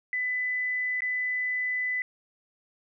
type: tone with dropouts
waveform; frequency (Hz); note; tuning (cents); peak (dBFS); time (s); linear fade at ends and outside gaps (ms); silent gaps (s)
sine; 2000; B6; +21; -26; 0.13-2.02; 1; 1.006-1.02
effects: none